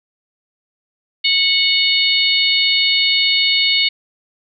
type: harmonic tone with a mistuned harmonic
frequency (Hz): 735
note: F#5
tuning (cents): -12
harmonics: 3 / 4 / 5 / 6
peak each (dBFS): -18 / -18 / -18 / -18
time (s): 1.24-3.89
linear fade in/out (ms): 10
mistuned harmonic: 6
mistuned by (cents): -19
effects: none